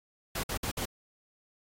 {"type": "noise bursts", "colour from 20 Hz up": "pink", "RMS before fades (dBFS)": -34, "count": 4, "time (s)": [0.35, 0.855], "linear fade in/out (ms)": 5, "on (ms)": 85, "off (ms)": 55, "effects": ["AAC 48 kbps"]}